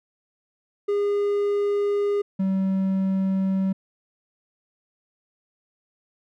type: tone pair in turn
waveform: triangle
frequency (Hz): 407.6 / 191.47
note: G#4 / G3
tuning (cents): -32 / -40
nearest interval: octave + minor second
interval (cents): 1308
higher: first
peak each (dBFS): -18 / -18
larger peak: neither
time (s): 0.88-2.22 / 2.39-3.73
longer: neither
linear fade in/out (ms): 10
effects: none